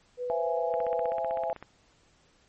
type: tone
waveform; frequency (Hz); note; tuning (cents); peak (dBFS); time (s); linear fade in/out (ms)
sine; 493.9; B4; 0; -30; 0.17-1.14; 50
type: chord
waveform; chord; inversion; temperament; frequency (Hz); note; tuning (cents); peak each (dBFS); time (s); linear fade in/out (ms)
sine; C augmented; none; equal with one note detuned; 523.3 / 666.9 / 830.6; C5 / E5 / G#5; 0 / +20 / 0; -34 / -30 / -33; 0.3-1.53; 0
type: click train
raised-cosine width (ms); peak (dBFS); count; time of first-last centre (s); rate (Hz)
0.5; -26; 15; 0.74-1.626; 15.8
effects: pink hiss -64 dBFS RMS until 2.48 s + MP3 32 kbps